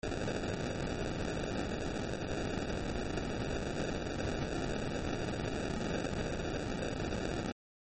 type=noise with sample-and-hold; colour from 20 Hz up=blue; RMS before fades=-36 dBFS; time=0.03-7.52 s; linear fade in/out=2 ms; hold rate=1050 Hz; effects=MP3 32 kbps